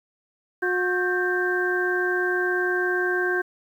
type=harmonic tone with a mistuned harmonic; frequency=361.7 Hz; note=F#4; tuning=39 cents flat; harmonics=1 / 2 / 3 / 4 / 5; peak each=-24 / -33 / -35 / -24 / -37 dBFS; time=0.62-3.42 s; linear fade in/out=10 ms; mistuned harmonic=4; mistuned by=+140 cents; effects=9-bit